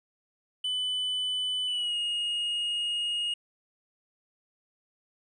triangle tone with pitch glide, 3000 to 2866 Hz, F#7 to F7, +23 to +44 cents, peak -26 dBFS, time 0.64-3.34 s, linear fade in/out 5 ms, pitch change -79 cents, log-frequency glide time 1.66-1.96 s, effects resampled to 22050 Hz

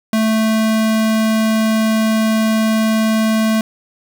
square tone, 220.1 Hz, A3, 1 cent sharp, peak -13 dBFS, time 0.13-3.61 s, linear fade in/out 2 ms, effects 7-bit

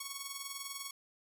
5% pulse tone with tremolo, 1108.7 Hz, C#6, in tune, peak -26 dBFS, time 0-0.91 s, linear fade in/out 5 ms, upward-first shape triangle, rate 20 Hz, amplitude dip 65%, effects none

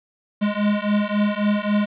square beating tone pair, 205.6 / 209.3 Hz, G#3 / G#3, -17 / +14 cents, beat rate 3.7 Hz, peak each -22 dBFS, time 0.41-1.86 s, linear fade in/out 20 ms, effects resampled to 8000 Hz + 7-bit

